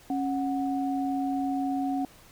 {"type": "tone pair together", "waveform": "sine", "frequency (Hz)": [274.2, 737.3], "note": ["C#4", "F#5"], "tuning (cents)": [-19, -6], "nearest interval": "octave + perfect fourth", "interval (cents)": 1713, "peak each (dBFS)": [-27, -31], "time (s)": [0.1, 2.05], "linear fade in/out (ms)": 2, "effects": ["pink hiss -54 dBFS RMS until 2.31 s"]}